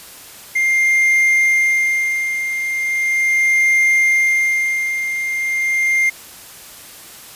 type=tone with tremolo; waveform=triangle; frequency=2108 Hz; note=C7; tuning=12 cents sharp; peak=-9 dBFS; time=0.55-6.1 s; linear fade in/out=10 ms; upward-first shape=sine; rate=0.38 Hz; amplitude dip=60%; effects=white hiss -38 dBFS RMS until 7.35 s + resampled to 32000 Hz